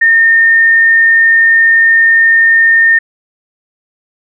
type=tone; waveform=sine; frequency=1823 Hz; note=A#6; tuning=39 cents flat; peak=-4 dBFS; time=0.01-2.99 s; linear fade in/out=10 ms; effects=none